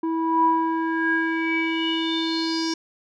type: tone with low-pass filter sweep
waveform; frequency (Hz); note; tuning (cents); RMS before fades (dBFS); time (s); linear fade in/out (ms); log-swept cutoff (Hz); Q
square; 326.1; E4; -19; -23; 0.03-2.74; 5; 720 to 5600; 8.2
effects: none